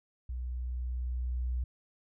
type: tone with level ramp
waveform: sine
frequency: 61.8 Hz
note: B1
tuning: 2 cents sharp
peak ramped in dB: -34 to -29 dBFS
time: 0.29-1.64 s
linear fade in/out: 5 ms
effects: none